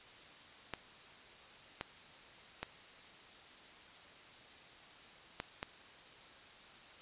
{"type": "clicks", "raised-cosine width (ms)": 0.3, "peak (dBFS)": -22, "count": 5, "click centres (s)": [0.737, 1.811, 2.63, 5.401, 5.629], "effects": ["white hiss -56 dBFS RMS until 7.01 s", "resampled to 8000 Hz"]}